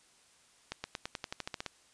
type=accelerating click train; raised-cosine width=0.2 ms; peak=-19 dBFS; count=12; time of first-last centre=0.72-1.663 s; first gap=120 ms; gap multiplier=0.93; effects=white hiss -64 dBFS RMS until 1.93 s + resampled to 22050 Hz